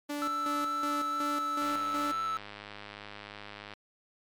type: tone with tremolo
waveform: sawtooth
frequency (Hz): 291.4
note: D4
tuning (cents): -13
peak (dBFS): -29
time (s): 0.09-2.12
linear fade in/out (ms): 10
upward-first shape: square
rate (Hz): 2.7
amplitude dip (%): 60
type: tone with vibrato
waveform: triangle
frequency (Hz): 1318.5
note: E6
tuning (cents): 0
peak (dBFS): -28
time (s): 0.22-2.37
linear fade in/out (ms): 0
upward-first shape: square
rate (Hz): 2.2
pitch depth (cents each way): 9
type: click train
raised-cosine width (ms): 0.3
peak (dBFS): -27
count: 219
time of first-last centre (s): 1.62-3.737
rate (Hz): 103
effects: MP3 96 kbps